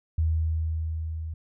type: tone with level ramp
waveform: sine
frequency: 80 Hz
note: D#2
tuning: 49 cents sharp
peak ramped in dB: -20 to -31 dBFS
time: 0.18-1.34 s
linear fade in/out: 5 ms
effects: none